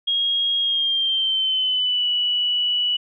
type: tone with pitch glide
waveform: sine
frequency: 3272 to 2949 Hz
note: G#7 to F#7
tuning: -26 to -6 cents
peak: -18 dBFS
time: 0.07-2.97 s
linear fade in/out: 10 ms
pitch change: -180 cents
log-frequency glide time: 0.6-2.07 s
effects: none